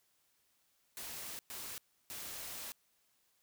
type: noise bursts at uneven times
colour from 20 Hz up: white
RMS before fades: -45 dBFS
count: 3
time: 0.97-1.39 / 1.5-1.78 / 2.1-2.72 s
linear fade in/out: 0 ms
effects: white hiss -75 dBFS RMS until 3.42 s